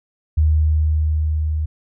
sine tone with level ramp, 77.3 Hz, D#2, 11 cents flat, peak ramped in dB -11 to -18 dBFS, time 0.37-1.66 s, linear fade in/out 10 ms, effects none

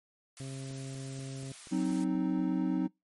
white high-pass noise, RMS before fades -49 dBFS, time 0.37-2.04 s, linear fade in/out 0 ms, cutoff 870 Hz, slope 12 dB/octave
harmonic tone, 134.3 Hz, C3, 46 cents sharp, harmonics 1 / 2 / 3 / 4 / 5, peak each -39 / -45 / -51 / -54 / -56 dBFS, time 0.4-1.52 s, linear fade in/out 2 ms
click train, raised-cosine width 2 ms, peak -39 dBFS, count 8, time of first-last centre 0.71-2.393 s, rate 4.16 Hz
triangle chord, C diminished, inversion second, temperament equal, 185 / 261.6 / 311.1 Hz, Gb3 / C4 / Eb4, 0 / 0 / 0 cents, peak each -30 dBFS, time 1.71-2.88 s, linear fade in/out 20 ms
effects noise-tail reverb RT60 0.2 s tail -25 dB re dry + MP3 48 kbps

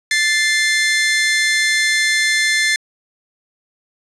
sawtooth tone pair together, 1755.4 / 2089 Hz, A6 / C7, -5 / -3 cents, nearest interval minor third, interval 302 cents, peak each -13 dBFS, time 0.11-2.76 s, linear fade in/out 2 ms, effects resampled to 22050 Hz + 8-bit

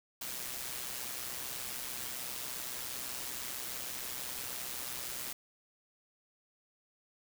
white noise with amplitude modulation, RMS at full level -38 dBFS, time 0.21-5.33 s, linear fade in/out 5 ms, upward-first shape sine, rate 126 Hz, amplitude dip 55%, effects none

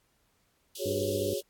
pink high-pass noise, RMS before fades -42 dBFS, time 0.75-1.41 s, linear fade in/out 5 ms, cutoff 2800 Hz, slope 96 dB/octave
sine chord, F# suspended second, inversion none, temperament equal, 370 / 415.3 / 554.4 Hz, F#4 / G#4 / C#5, 0 / 0 / 0 cents, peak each -35 / -34 / -33 dBFS, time 0.78-1.42 s, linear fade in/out 50 ms
harmonic tone, 99.8 Hz, G2, 32 cents sharp, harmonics 1 / 2 / 3 / 4 / 5, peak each -36 / -40 / -37 / -38 / -38 dBFS, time 0.85-1.34 s, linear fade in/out 10 ms
effects pink hiss -71 dBFS RMS until 1.49 s + AAC 64 kbps

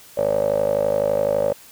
15% pulse tone with band-pass filter, 51.91 Hz, G#1, in tune, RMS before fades -20 dBFS, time 0.17-1.53 s, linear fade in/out 10 ms, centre 570 Hz, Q 9.7, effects white hiss -46 dBFS RMS until 1.71 s

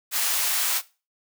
white high-pass noise, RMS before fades -24 dBFS, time 0.11-0.82 s, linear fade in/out 50 ms, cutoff 820 Hz, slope 12 dB/octave, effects noise-tail reverb RT60 0.3 s tail -18 dB re dry

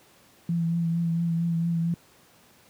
sine tone with vibrato, 167.9 Hz, E3, 32 cents sharp, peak -22 dBFS, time 0.49-1.94 s, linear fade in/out 2 ms, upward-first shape triangle, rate 4.4 Hz, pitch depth 29 cents each way, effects pink hiss -57 dBFS RMS until 2.69 s + high-pass 100 Hz 12 dB/octave

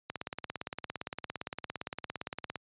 click train, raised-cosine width 0.3 ms, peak -20 dBFS, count 44, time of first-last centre 0.1-2.557 s, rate 17.5 Hz, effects high-pass 80 Hz 12 dB/octave + resampled to 8000 Hz

